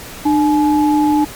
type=tone pair together; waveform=sine; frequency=300.7 / 850.5 Hz; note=D4 / G#5; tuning=+41 / +41 cents; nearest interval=octave + tritone; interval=1800 cents; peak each=-11 / -16 dBFS; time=0.25-1.25 s; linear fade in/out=10 ms; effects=pink hiss -32 dBFS RMS until 1.35 s + MP3 96 kbps